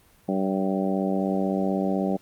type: harmonic tone with a mistuned harmonic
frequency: 96 Hz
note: G2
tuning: 36 cents flat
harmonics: 2 / 3 / 4 / 5 / 6 / 7 / 8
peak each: -25 / -29 / -31 / -34 / -31 / -35 / -34 dBFS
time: 0.28-2.17 s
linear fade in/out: 10 ms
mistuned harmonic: 8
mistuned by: +16 cents
effects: pink hiss -58 dBFS RMS until 2.21 s + Opus 32 kbps